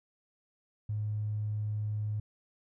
triangle tone with tanh clipping, 105.9 Hz, G#2, 34 cents sharp, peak -30 dBFS, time 0.89-2.2 s, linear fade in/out 5 ms, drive 2 dB, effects none

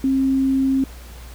sine tone, 267.3 Hz, C4, 37 cents sharp, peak -15 dBFS, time 0.04-0.84 s, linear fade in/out 2 ms, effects added 60 Hz sine -36 dBFS peak until 1.34 s + pink hiss -44 dBFS RMS until 1.34 s

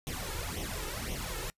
pink noise with flanger, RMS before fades -37 dBFS, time 0.07-1.5 s, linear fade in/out 0 ms, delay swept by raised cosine 0.32 to 2.32 ms, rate 1.9 Hz, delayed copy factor +0.75, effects noise-tail reverb RT60 0.1 s tail -24 dB re dry + resampled to 32000 Hz

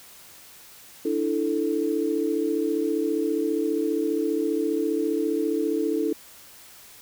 sine chord, D suspended second, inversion none, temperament equal with one note detuned, 294.7 / 329.6 / 440 Hz, D4 / E4 / A4, +6 / 0 / 0 cents, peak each -27 / -26 / -26 dBFS, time 1.05-6.13 s, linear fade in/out 5 ms, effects white hiss -48 dBFS RMS until 7.01 s

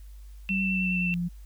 sine tone with vibrato, 2680 Hz, E7, 28 cents sharp, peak -27 dBFS, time 0.49-1.14 s, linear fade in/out 0 ms, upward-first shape sine, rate 9.6 Hz, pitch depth 13 cents each way
sine tone with pitch glide, 192.3 to 174.31 Hz, G3 to F3, -33 to -3 cents, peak -26 dBFS, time 0.49-1.29 s, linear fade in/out 20 ms, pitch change -170 cents, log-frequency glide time 0.62-1.17 s
effects added 50 Hz sine -42 dBFS peak until 1.45 s + white hiss -63 dBFS RMS until 1.45 s

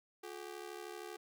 sawtooth ring-modulated tone, 392 Hz, G4, in tune, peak -38 dBFS, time 0.23-1.17 s, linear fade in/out 10 ms, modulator 36.4 Hz, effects none

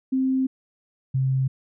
sine tone pair in turn, 262.4 / 132.38 Hz, C4 / C3, +5 / +21 cents, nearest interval octave, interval 1184 cents, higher first, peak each -19 dBFS, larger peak neither, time 0.12-0.47 / 1.14-1.48 s, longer first, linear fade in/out 10 ms, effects none

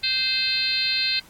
harmonic tone, 520 Hz, C5, 11 cents flat, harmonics 3 / 4 / 5 / 6 / 7 / 8 / 9, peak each -34 / -33 / -27 / -34 / -29 / -23 / -33 dBFS, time 0.03-1.2 s, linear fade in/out 10 ms, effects pink hiss -51 dBFS RMS until 1.29 s + AAC 64 kbps

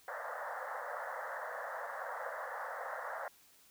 pink band-pass noise, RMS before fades -42 dBFS, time 0.08-3.28 s, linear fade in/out 2 ms, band 500 to 1900 Hz, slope 96 dB/octave, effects white hiss -64 dBFS RMS until 3.7 s

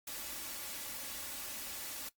white noise with comb filter, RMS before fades -43 dBFS, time 0.07-2.09 s, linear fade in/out 5 ms, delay 3.5 ms, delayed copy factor +0.55, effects noise-tail reverb RT60 0.1 s tail -17 dB re dry + Opus 48 kbps

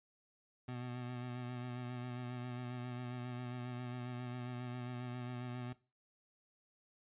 25% pulse tone with vibrato, 123.6 Hz, B2, 2 cents sharp, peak -38 dBFS, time 0.68-5.73 s, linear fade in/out 5 ms, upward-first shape sine, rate 7.4 Hz, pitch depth 28 cents each way, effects noise-tail reverb RT60 0.3 s tail -18 dB re dry + resampled to 8000 Hz

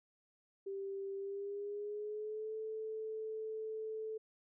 sine tone with pitch glide, 392.2 to 437.7 Hz, G4 to A4, +1 to -9 cents, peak -39 dBFS, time 0.66-4.18 s, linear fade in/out 10 ms, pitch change +190 cents, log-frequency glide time 1.16-2.55 s, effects none

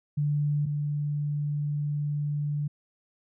sine tone pair in turn, 146.83 / 146.83 Hz, D3 / D3, 0 / 0 cents, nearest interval unison, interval 0 cents, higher neither, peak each -23 / -26 dBFS, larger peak first, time 0.17-0.66 / 0.66-2.68 s, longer second, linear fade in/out 10 ms, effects none

